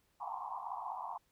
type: band-pass noise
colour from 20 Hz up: pink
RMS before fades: -42 dBFS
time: 0.2-1.18 s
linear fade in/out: 10 ms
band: 730 to 1100 Hz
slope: 96 dB/octave
effects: pink hiss -75 dBFS RMS until 1.31 s